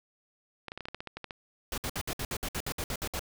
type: clicks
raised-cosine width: 0.3 ms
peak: -22 dBFS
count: 12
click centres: 0.683 / 0.719 / 0.776 / 0.807 / 0.855 / 0.885 / 0.946 / 1.005 / 1.073 / 1.17 / 1.243 / 1.308 s
type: noise bursts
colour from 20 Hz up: pink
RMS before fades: -34 dBFS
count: 13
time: 1.72-3.194 s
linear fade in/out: 2 ms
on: 58 ms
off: 60 ms
effects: none